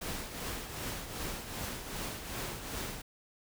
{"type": "noise with tremolo", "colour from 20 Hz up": "pink", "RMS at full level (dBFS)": -37, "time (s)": [0.01, 3.02], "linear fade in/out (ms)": 10, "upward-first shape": "triangle", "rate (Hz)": 2.6, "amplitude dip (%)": 60, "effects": []}